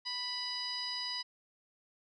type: tone with low-pass filter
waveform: 15% pulse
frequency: 987.8 Hz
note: B5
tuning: in tune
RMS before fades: -38 dBFS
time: 0.05-1.23 s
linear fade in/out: 20 ms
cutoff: 5000 Hz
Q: 9.9
effects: none